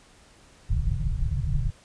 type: low-pass noise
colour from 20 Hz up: pink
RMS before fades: -25 dBFS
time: 0.69-1.71 s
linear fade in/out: 20 ms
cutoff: 160 Hz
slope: 96 dB/octave
effects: pink hiss -55 dBFS RMS until 1.84 s + resampled to 22050 Hz